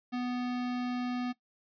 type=tone; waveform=square; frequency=247.3 Hz; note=B3; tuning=3 cents sharp; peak=-32 dBFS; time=0.12-1.33 s; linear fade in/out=20 ms; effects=noise-tail reverb RT60 0.1 s tail -17 dB re dry + resampled to 11025 Hz